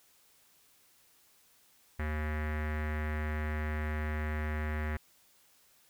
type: tone with low-pass filter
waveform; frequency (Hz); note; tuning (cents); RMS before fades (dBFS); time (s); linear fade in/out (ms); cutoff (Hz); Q
square; 76.4; D#2; -31; -34; 1.99-4.97; 5; 1900; 4.4
effects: white hiss -65 dBFS RMS until 5.89 s